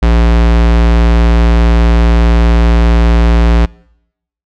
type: tone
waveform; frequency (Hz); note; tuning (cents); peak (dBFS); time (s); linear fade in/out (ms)
square; 57.6; A#1; -20; -6; 0.02-3.66; 10
effects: noise-tail reverb RT60 0.8 s tail -25 dB re dry + low-pass 4000 Hz 12 dB/octave